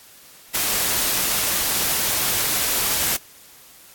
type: noise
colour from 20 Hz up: white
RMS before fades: -21 dBFS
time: 0.54-3.17 s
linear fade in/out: 10 ms
effects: white hiss -47 dBFS RMS until 3.94 s + AAC 64 kbps